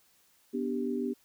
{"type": "chord", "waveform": "sine", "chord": "G major", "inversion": "first", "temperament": "equal", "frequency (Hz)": [246.9, 293.7, 392], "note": ["B3", "D4", "G4"], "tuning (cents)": [0, 0, 0], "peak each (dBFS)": [-32, -36, -34], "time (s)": [0.53, 1.14], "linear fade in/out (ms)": 20, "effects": ["white hiss -66 dBFS RMS until 1.24 s"]}